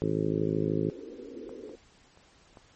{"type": "harmonic tone", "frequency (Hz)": 53, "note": "G#1", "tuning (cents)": 36, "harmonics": [2, 3, 4, 5, 6, 7, 8, 9, 10], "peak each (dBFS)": [-37, -31, -38, -34, -33, -33, -32, -43, -42], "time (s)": [0.02, 0.9], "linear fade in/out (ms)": 0}
{"type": "band-pass noise", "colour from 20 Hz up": "white", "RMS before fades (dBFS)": -43, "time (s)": [0.28, 1.76], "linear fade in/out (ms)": 10, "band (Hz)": [240, 510], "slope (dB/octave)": 96}
{"type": "clicks", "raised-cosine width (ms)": 1, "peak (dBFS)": [-33, -38, -41, -34], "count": 4, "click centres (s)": [1.493, 1.693, 2.174, 2.572]}
{"effects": ["pink hiss -60 dBFS RMS until 2.75 s", "MP3 32 kbps"]}